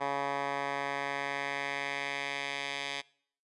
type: tone with band-pass filter sweep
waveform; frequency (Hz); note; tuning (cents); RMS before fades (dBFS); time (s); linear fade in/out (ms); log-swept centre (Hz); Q
10% pulse; 140.3; C#3; +21; -35; 0-3.02; 20; 1100 to 3100; 1.5
effects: noise-tail reverb RT60 0.6 s tail -23 dB re dry + resampled to 24000 Hz